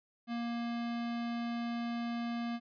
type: tone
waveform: square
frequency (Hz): 235.3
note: A#3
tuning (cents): +16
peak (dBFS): -35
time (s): 0.27-2.6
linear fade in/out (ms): 50
effects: resampled to 11025 Hz